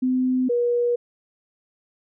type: tone pair in turn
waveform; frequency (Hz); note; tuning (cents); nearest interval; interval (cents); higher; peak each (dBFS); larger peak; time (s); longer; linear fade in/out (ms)
sine; 255.6 / 480.8; C4 / B4; -40 / -46; major seventh; 1094; second; -18 / -18; neither; 0.02-0.49 / 0.49-0.96; neither; 10
effects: none